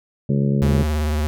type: harmonic tone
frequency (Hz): 69.3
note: C#2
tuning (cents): 0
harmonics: 2 / 3 / 4 / 5 / 6 / 7 / 8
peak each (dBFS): -18 / -20 / -33 / -30 / -29 / -35 / -34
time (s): 0.29-0.83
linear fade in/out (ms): 5
type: tone with vibrato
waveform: square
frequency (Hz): 75.8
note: D#2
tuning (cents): -45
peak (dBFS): -19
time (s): 0.62-1.27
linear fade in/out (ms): 0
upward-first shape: triangle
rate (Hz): 18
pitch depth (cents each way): 63
effects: none